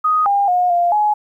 sine tone with pitch steps, 1248 / 804 / 719 / 697 / 841 Hz, D#6 / G5 / F#5 / F5 / G#5, +5 / +44 / -50 / -4 / +22 cents, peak -12 dBFS, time 0.04-1.14 s, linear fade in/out 10 ms, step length 220 ms, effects 9-bit

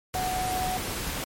sine tone in noise, 740 Hz, F#5, in tune, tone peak -27 dBFS, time 0.15-0.77 s, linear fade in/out 0 ms, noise pink, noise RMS -32 dBFS, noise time 0.14-1.24 s, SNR +2 dB, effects MP3 64 kbps

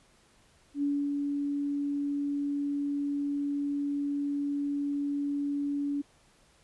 sine tone with ADSR envelope, 285.5 Hz, D4, 49 cents flat, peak -25 dBFS, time 0.74-6.02 s, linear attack 87 ms, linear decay 270 ms, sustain -3 dB, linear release 13 ms, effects pink hiss -63 dBFS RMS until 6.63 s + resampled to 24000 Hz

